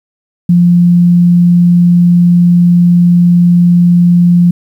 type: tone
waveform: sine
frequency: 174.61 Hz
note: F3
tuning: in tune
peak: -3 dBFS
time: 0.49-4.51 s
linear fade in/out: 5 ms
effects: 7-bit